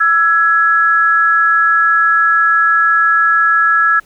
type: tone pair together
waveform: sine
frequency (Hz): 1331 / 1677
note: E6 / G#6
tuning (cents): +16 / +16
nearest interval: major third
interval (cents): 400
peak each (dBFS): -11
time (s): 0-4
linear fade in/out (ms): 10
effects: pink hiss -50 dBFS RMS until 4.05 s